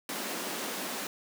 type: high-pass noise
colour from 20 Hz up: pink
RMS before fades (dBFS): -36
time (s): 0.09-1.07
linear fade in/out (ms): 2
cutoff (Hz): 190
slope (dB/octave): 48
effects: none